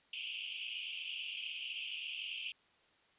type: band-pass noise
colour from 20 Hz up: white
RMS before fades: -43 dBFS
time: 0.13-2.52 s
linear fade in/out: 2 ms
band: 2500 to 3200 Hz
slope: 96 dB/octave
effects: white hiss -69 dBFS RMS until 3.18 s + resampled to 8000 Hz